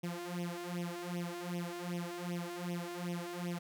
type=tone with flanger; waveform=sawtooth; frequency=174.61 Hz; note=F3; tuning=in tune; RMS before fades=-40 dBFS; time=0.03-3.59 s; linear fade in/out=10 ms; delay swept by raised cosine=0.33 to 2.93 ms; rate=2.6 Hz; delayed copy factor=+0.9; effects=none